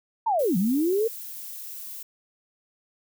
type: linear two-way sweep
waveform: sine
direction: down then up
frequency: 940 to 170.9 to 465.1 Hz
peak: -20 dBFS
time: 0.26-1.08 s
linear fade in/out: 10 ms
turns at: 0.57 s
type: noise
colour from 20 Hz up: violet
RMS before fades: -38 dBFS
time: 0.39-2.03 s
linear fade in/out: 5 ms
effects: none